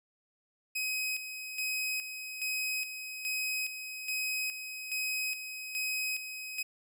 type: tone with tremolo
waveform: sawtooth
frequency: 2530 Hz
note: D#7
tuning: 28 cents sharp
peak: -28 dBFS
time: 0.75-6.63 s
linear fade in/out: 10 ms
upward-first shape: square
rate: 1.2 Hz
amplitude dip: 60%
effects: none